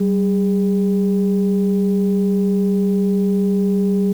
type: tone pair together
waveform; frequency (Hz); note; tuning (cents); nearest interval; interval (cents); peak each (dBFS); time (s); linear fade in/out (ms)
sine; 192.9 / 408.7; G3 / G#4; -28 / -28; octave + minor second; 1300; -14 / -20; 0-4.13; 10
effects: tanh soft clip ceiling -7 dBFS + 7-bit